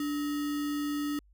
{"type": "tone with sample-and-hold", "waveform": "sine", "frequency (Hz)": 292.4, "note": "D4", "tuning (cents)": -7, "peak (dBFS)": -29, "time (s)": [0, 1.19], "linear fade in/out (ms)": 2, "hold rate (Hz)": 1575, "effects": ["added 50 Hz sine -58 dBFS peak until 1.33 s"]}